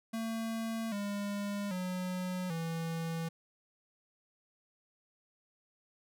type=tone with pitch steps; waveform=square; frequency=225 / 202.8 / 182.76 / 164.71 Hz; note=A3 / G#3 / F#3 / E3; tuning=+39 / -41 / -21 / -1 cents; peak=-35 dBFS; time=0.13-3.29 s; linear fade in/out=10 ms; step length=790 ms; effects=none